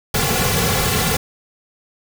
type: noise with comb filter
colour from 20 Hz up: pink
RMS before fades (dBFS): -18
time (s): 0.14-1.17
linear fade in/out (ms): 5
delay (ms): 3.2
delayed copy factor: -0.95
effects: none